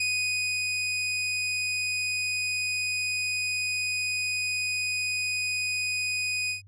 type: tone with ADSR envelope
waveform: sawtooth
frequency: 2489 Hz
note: D#7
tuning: in tune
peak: -21 dBFS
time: 0-6.62 s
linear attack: 6 ms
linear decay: 620 ms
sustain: -2 dB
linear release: 120 ms
effects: added 98 Hz sine -49 dBFS peak until 6.67 s + resampled to 22050 Hz